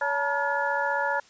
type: tone cluster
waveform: sine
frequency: 564 / 876 / 951 / 1423 / 1706 Hz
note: C#5 / A5 / A#5 / F6 / G#6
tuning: +30 / -8 / +34 / +32 / +46 cents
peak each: -30 dBFS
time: 0.01-1.2 s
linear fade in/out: 5 ms
effects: white hiss -55 dBFS RMS until 1.29 s + resampled to 16000 Hz